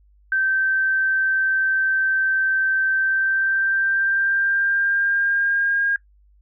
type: tone with pitch glide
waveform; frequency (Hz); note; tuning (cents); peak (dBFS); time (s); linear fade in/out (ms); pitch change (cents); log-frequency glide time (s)
sine; 1553 to 1619.9; G6 to G#6; -17 to -44; -17; 0.32-5.96; 2; +73; 2.91-5.83
effects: noise-tail reverb RT60 0.1 s tail -20 dB re dry + added 50 Hz sine -52 dBFS peak until 6.41 s